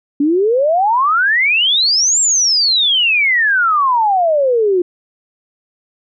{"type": "exponential two-way sweep", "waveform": "sine", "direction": "up then down", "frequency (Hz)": [277.2, 7600, 346.7], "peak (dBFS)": -10, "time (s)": [0.2, 4.82], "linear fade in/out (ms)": 5, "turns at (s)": 2.2, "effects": []}